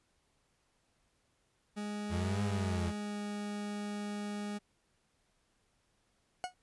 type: tone with pitch glide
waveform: 40% pulse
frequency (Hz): 207.7 to 206.4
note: G#3 to G#3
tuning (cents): 0 to -10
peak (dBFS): -36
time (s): 1.76-4.59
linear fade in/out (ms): 20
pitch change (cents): -10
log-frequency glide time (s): 2.97-3.18
type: exponential two-way sweep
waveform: 35% pulse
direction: up then down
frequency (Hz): 84.4 to 102.3 to 84.4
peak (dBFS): -31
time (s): 2.09-2.93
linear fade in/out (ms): 50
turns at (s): 2.43
type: tone with exponential decay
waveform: 40% pulse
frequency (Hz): 730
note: F#5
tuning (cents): -24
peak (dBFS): -30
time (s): 6.44-6.54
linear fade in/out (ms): 0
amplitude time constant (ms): 21
effects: pink hiss -75 dBFS RMS until 6.62 s + resampled to 24000 Hz